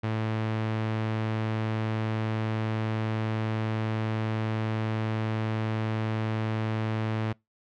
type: tone with low-pass filter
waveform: sawtooth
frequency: 110 Hz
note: A2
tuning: in tune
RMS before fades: -29 dBFS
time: 0.03-7.33 s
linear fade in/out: 10 ms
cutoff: 2800 Hz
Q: 0.91
effects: noise-tail reverb RT60 0.2 s tail -25 dB re dry